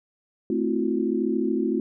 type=chord; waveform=sine; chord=F# half-diminished seventh; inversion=first; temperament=equal with one note detuned; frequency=220 / 261.6 / 329.6 / 363.2 Hz; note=A3 / C4 / E4 / F#4; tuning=0 / 0 / 0 / -32 cents; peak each=-27 dBFS; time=0.5-1.8 s; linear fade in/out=2 ms; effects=none